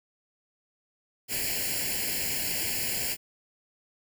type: noise with comb filter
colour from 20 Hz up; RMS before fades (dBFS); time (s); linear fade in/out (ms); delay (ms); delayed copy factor
white; -30; 1.28-3.17; 50; 0.41; +0.95
effects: none